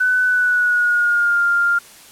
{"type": "tone with pitch glide", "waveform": "sine", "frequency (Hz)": [1500, 1399.5], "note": ["F#6", "F6"], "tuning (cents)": [23, 3], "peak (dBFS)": -13, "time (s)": [0, 1.79], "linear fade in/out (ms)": 10, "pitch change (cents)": -120, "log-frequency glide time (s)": [0.25, 1.43], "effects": ["white hiss -43 dBFS RMS until 2.11 s", "low-pass 12000 Hz 12 dB/octave"]}